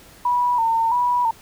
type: tone with vibrato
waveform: sine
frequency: 942 Hz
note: A#5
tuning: 18 cents sharp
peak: -16 dBFS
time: 0.25-1.31 s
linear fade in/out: 5 ms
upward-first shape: square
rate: 1.5 Hz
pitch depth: 63 cents each way
effects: pink hiss -47 dBFS RMS until 1.41 s